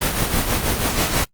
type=noise with tremolo; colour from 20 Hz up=pink; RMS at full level=-18 dBFS; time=0.01-1.25 s; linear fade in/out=10 ms; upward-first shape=sine; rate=6.2 Hz; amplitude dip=50%; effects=noise-tail reverb RT60 0.1 s tail -24 dB re dry + Opus 24 kbps